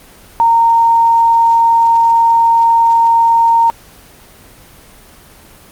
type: tone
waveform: sine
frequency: 922 Hz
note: A#5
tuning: 19 cents flat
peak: -6 dBFS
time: 0.4-3.7 s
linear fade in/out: 0 ms
effects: pink hiss -40 dBFS RMS until 5.71 s + Opus 24 kbps